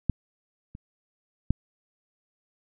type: clicks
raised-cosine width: 5 ms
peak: -10 / -28 / -9 dBFS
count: 3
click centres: 0.097 / 0.751 / 1.506 s
effects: none